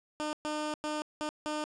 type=tone bursts at uneven times; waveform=15% pulse; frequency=303.1 Hz; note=D#4; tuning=45 cents flat; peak=-26 dBFS; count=5; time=0.2-0.33 / 0.45-0.74 / 0.84-1.02 / 1.21-1.29 / 1.46-1.64 s; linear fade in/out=0 ms; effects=resampled to 22050 Hz + 10-bit